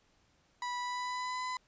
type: tone with pitch glide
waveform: 35% pulse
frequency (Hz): 982 to 1007.9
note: B5 to B5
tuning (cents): -10 to +35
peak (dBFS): -33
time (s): 0.62-1.57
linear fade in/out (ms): 2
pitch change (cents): +45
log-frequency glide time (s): 0.78-1.43
effects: pink hiss -70 dBFS RMS until 1.67 s + resampled to 16000 Hz